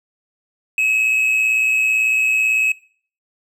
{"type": "tone with amplitude modulation", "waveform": "triangle", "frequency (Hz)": 2567, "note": "E7", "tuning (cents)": -47, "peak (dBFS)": -11, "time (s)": [0.78, 2.72], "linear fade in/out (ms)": 2, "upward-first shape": "sine", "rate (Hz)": 118, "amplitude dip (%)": 50, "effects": ["noise-tail reverb RT60 0.5 s tail -22 dB re dry"]}